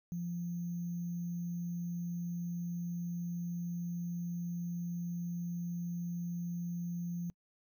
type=tone with sample-and-hold; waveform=sine; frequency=173.2 Hz; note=F3; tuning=14 cents flat; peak=-35 dBFS; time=0.12-7.3 s; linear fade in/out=0 ms; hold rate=6300 Hz; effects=noise-tail reverb RT60 0.1 s tail -26 dB re dry